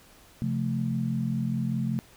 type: chord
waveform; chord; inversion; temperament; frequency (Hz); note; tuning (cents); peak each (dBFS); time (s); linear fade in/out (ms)
sine; F major; second; equal with one note detuned; 133.95 / 174.61 / 220; C3 / F3 / A3; +41 / 0 / 0; -29 / -32 / -29; 0.42-1.99; 0
effects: pink hiss -55 dBFS RMS until 2.16 s